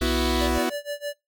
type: band-pass noise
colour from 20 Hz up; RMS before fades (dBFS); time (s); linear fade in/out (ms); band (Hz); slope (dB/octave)
pink; -34; 0-0.5; 50; 3100 to 4600; 96
type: chord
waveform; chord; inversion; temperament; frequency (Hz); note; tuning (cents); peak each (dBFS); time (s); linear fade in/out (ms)
sawtooth; B suspended fourth; none; equal; 246.9 / 329.6 / 370; B3 / E4 / F#4; 0 / 0 / 0; -23; 0.01-0.7; 10
type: tone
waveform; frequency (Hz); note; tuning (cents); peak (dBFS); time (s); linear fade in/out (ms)
sine; 62.2; B1; +13; -26; 0.01-0.58; 0
type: tone with tremolo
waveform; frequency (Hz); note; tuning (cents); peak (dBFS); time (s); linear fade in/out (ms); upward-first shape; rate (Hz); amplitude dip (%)
square; 581; D5; -19; -27; 0.4-1.14; 20; sine; 6.3; 95
effects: noise-tail reverb RT60 0.2 s tail -22 dB re dry